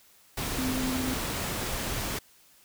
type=tone in noise; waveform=sine; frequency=257.3 Hz; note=C4; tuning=29 cents flat; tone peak=-29 dBFS; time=0.58-1.14 s; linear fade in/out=5 ms; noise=pink; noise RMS=-32 dBFS; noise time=0.37-2.19 s; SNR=0 dB; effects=white hiss -59 dBFS RMS until 2.64 s